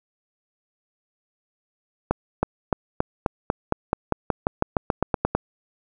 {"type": "accelerating click train", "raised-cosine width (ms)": 1, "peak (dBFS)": -5, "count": 18, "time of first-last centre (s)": [2.11, 5.35], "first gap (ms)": 320, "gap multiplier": 0.93, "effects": []}